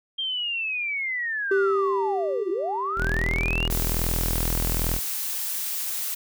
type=linear two-way sweep; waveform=sine; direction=down then up; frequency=3204 to 329.6 to 2904 Hz; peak=-25 dBFS; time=0.18-3.68 s; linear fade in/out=10 ms; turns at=2.5 s
type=tone with exponential decay; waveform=triangle; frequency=392 Hz; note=G4; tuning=in tune; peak=-16 dBFS; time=1.51-5.1 s; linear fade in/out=5 ms; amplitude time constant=780 ms
type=tone; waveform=sawtooth; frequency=41.16 Hz; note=E1; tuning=2 cents flat; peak=-20 dBFS; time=2.96-5 s; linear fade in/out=50 ms
type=noise; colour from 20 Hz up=blue; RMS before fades=-29 dBFS; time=3.7-6.15 s; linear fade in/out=10 ms
effects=none